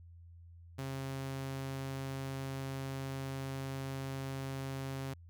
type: tone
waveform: sawtooth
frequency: 134.7 Hz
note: C#3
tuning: 49 cents flat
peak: -34 dBFS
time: 0.78-5.14 s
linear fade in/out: 10 ms
effects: added 85 Hz sine -52 dBFS peak until 5.29 s